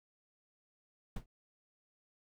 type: noise with exponential decay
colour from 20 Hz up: brown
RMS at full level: -32 dBFS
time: 1.16-1.26 s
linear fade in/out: 5 ms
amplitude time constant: 21 ms
effects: none